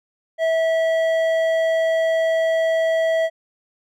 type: tone with hard clipping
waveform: sine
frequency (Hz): 651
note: E5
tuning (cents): -22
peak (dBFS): -18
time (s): 0.38-3.3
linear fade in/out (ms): 50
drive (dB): 8
effects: none